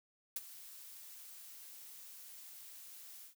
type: noise with ADSR envelope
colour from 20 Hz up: blue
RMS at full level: -37 dBFS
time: 0.36-3.35 s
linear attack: 5 ms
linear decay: 30 ms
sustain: -16 dB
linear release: 110 ms
effects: none